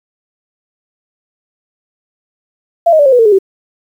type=tone with pitch steps; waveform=sine; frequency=680 / 627.2 / 578.5 / 533.5 / 492.1 / 453.8 / 418.6 / 386.1 Hz; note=F5 / D#5 / D5 / C5 / B4 / A#4 / G#4 / G4; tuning=-46 / +14 / -26 / +34 / -6 / -47 / +14 / -26 cents; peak=-4 dBFS; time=2.86-3.388 s; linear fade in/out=10 ms; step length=66 ms; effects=7-bit